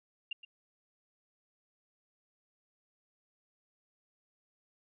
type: tone with echo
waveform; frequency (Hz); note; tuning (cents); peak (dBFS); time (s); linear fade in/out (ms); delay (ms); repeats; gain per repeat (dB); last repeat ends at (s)
sine; 2794; F7; 0; -34; 0.31-0.33; 5; 120; 1; -13; 0.45
effects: none